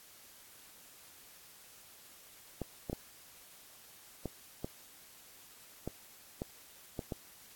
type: clicks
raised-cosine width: 2 ms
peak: -23 dBFS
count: 9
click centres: 2.617 / 2.898 / 2.93 / 4.257 / 4.645 / 5.876 / 6.419 / 6.992 / 7.122 s
effects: white hiss -57 dBFS RMS until 7.55 s + AAC 64 kbps